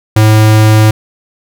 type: tone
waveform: square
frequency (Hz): 108.4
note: A2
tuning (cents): -25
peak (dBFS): -4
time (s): 0.16-0.91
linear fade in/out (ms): 5
effects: none